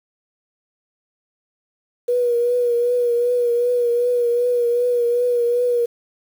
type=tone with vibrato; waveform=sine; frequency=482.9 Hz; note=B4; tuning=39 cents flat; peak=-15 dBFS; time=2.08-5.86 s; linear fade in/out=10 ms; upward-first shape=triangle; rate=2.6 Hz; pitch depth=41 cents each way; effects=7-bit